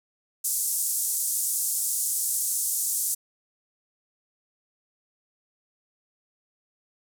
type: band-pass noise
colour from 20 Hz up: white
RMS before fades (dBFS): -27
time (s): 0.44-3.15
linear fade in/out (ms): 10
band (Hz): 7000 to 12000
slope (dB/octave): 24
effects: none